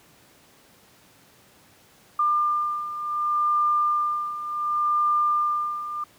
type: beating tone pair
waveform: sine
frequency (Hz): 1198 / 1198.68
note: D6 / D6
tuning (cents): +34 / +35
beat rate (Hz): 0.68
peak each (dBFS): -27 / -22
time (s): 2.19-6.04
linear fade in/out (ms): 5
effects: pink hiss -55 dBFS RMS until 6.18 s + high-pass 100 Hz 12 dB/octave